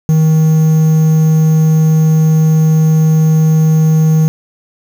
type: tone with quantisation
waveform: triangle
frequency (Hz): 157.7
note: D#3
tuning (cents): +24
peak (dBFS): -4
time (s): 0.09-4.28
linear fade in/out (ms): 0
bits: 5
effects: none